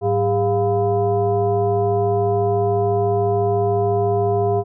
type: tone with frequency modulation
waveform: sine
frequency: 404 Hz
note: G#4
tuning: 48 cents flat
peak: -15 dBFS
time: 0.01-4.64 s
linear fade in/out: 50 ms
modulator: 298 Hz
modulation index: 1.1
effects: none